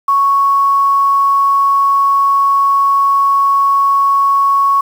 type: tone with quantisation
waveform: sine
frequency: 1108.7 Hz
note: C#6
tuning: in tune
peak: -8 dBFS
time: 0.08-4.81 s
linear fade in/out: 5 ms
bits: 6
effects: none